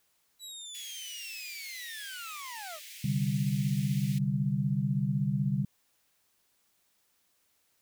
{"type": "linear sweep", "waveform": "25% pulse", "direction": "down", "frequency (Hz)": [3951, 580], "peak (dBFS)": -37, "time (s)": [0.39, 2.8], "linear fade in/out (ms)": 50}
{"type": "high-pass noise", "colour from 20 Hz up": "pink", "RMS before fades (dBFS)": -47, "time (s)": [0.74, 4.19], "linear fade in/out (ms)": 10, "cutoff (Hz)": 2000, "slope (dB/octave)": 48}
{"type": "chord", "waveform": "sine", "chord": "C suspended second", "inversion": "none", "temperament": "equal", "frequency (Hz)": [130.81, 146.83, 196], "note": ["C3", "D3", "G3"], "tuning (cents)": [0, 0, 0], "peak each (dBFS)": [-31, -30, -31], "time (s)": [3.04, 5.65], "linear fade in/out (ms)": 5}
{"effects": ["white hiss -72 dBFS RMS until 7.81 s"]}